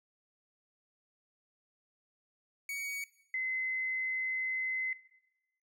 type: tone pair in turn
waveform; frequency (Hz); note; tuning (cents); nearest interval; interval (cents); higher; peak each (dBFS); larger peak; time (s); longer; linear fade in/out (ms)
45% pulse / sine; 2248 / 2048; C#7 / C7; +24 / -38; major second; 162; first; -36 / -31; second; 2.69-3.04 / 3.34-4.93; second; 2
effects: noise-tail reverb RT60 1.0 s tail -18 dB re dry